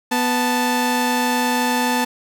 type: tone pair together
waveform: sawtooth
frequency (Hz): 246.9 / 879.9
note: B3 / A5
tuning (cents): 0 / 0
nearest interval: octave + minor seventh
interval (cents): 2200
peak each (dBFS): -16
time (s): 0.11-2.05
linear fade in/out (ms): 10
effects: none